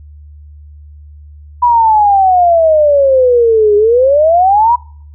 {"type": "exponential two-way sweep", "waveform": "sine", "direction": "down then up", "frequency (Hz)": [984, 408.9, 984], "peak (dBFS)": -5, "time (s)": [1.62, 4.76], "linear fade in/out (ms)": 10, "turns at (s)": 3.76, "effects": ["noise-tail reverb RT60 0.6 s tail -26 dB re dry", "added 74 Hz sine -32 dBFS peak until 5.14 s"]}